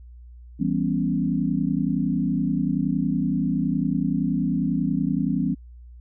sine chord, C# half-diminished seventh, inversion first, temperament equal, 164.81 / 196 / 246.9 / 277.2 Hz, E3 / G3 / B3 / C#4, 0 / 0 / 0 / 0 cents, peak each -26 dBFS, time 0.59-5.55 s, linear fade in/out 20 ms, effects added 60 Hz sine -41 dBFS peak until 6 s

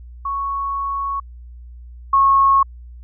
sine tone pair in turn, 1108.7 / 1094.7 Hz, C#6 / C#6, 0 / -22 cents, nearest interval unison, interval 22 cents, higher first, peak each -20 / -10 dBFS, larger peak second, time 0.25-1.2 / 2.13-2.63 s, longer first, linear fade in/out 5 ms, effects added 60 Hz sine -35 dBFS peak until 3.03 s

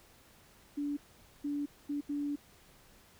sine tone bursts at uneven times, 288.8 Hz, D4, 29 cents flat, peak -32 dBFS, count 4, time 0.77-0.97 / 1.44-1.66 / 1.89-2.01 / 2.09-2.36 s, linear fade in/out 10 ms, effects pink hiss -61 dBFS RMS until 3.19 s

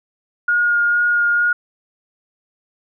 sine tone with vibrato, 1428 Hz, F6, 38 cents sharp, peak -13 dBFS, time 0.48-1.53 s, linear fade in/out 5 ms, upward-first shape sine, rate 2.2 Hz, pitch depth 11 cents each way, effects none

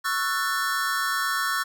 square chord, F# minor seventh, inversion second, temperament just, 1110 / 1332 / 1480 / 1776 Hz, C#6 / E6 / F#6 / A6, +2 / +18 / 0 / +16 cents, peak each -30 dBFS, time 0.04-1.64 s, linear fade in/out 20 ms, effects none

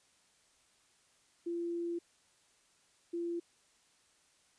sine tone bursts at uneven times, 342 Hz, F4, 36 cents flat, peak -34 dBFS, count 2, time 1.46-1.99 / 3.13-3.4 s, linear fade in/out 10 ms, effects white hiss -69 dBFS RMS until 4.58 s + resampled to 22050 Hz

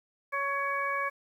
harmonic tone with a mistuned harmonic, 558 Hz, C#5, 11 cents sharp, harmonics 1 / 2 / 3 / 4, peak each -37 / -31 / -34 / -35 dBFS, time 0.32-1.1 s, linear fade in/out 20 ms, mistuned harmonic 4, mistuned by +19 cents, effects 10-bit

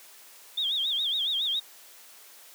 sine tone with vibrato, 3464 Hz, A7, 28 cents flat, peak -25 dBFS, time 0.57-1.6 s, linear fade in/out 10 ms, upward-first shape sine, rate 7.2 Hz, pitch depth 160 cents each way, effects white hiss -51 dBFS RMS until 2.54 s + high-pass 400 Hz 12 dB/octave

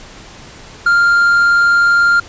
triangle tone with vibrato, 1396.9 Hz, F6, in tune, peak -6 dBFS, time 0.86-2.2 s, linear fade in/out 5 ms, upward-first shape sine, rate 20 Hz, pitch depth 8 cents each way, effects pink hiss -36 dBFS RMS until 2.28 s + resampled to 16000 Hz

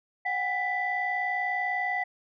sine tone cluster, 733 / 793 / 1983 Hz, F#5 / G5 / B6, -16 / +20 / +7 cents, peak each -31 / -33 / -28 dBFS, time 0.25-2.04 s, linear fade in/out 10 ms, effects tanh soft clip ceiling -18 dBFS

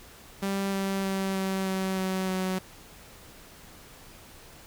sawtooth tone with pitch steps, 196.1 / 194.52 / 192.95 / 191.4 / 189.86 / 188.33 / 186.81 Hz, G3 / G3 / G3 / G3 / F#3 / F#3 / F#3, +1 / -13 / -27 / -41 / +45 / +31 / +17 cents, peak -23 dBFS, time 0.42-2.59 s, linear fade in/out 10 ms, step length 310 ms, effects pink hiss -50 dBFS RMS until 4.66 s

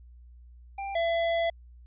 square tone pair in turn, 790 / 671.7 Hz, G5 / E5, +13 / +32 cents, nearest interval minor third, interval 281 cents, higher first, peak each -33 / -25 dBFS, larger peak second, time 0.78-0.95 / 0.95-1.5 s, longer second, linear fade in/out 5 ms, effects added 60 Hz sine -48 dBFS peak until 1.86 s + resampled to 8000 Hz

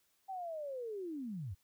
sine linear sweep, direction down, 784 to 77.78 Hz, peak -39 dBFS, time 0.28-1.55 s, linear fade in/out 20 ms, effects white hiss -75 dBFS RMS until 1.63 s

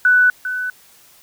sine tone pair in turn, 1489 / 1499.4 Hz, F#6 / F#6, +11 / +23 cents, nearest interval unison, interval 12 cents, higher second, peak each -9 / -20 dBFS, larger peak first, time 0.05-0.3 / 0.45-0.7 s, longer neither, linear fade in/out 2 ms, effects white hiss -49 dBFS RMS until 1.22 s

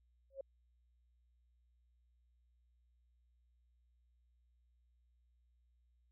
sine tone with exponential growth, 543 Hz, C#5, 36 cents flat, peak -38 dBFS, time 0.3-0.41 s, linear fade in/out 5 ms, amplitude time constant 23 ms, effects added 60 Hz sine -70 dBFS peak until 6.11 s

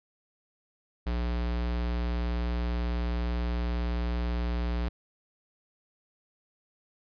square tone, 59.4 Hz, A#1, 33 cents sharp, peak -28 dBFS, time 1.06-4.89 s, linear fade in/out 10 ms, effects resampled to 11025 Hz

